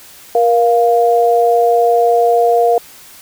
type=tone pair together; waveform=sine; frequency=472.4 / 698 Hz; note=A#4 / F5; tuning=+23 / -1 cents; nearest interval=perfect fifth; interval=676 cents; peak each=-11 dBFS; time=0.35-2.78 s; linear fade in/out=2 ms; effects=white hiss -39 dBFS RMS until 3.21 s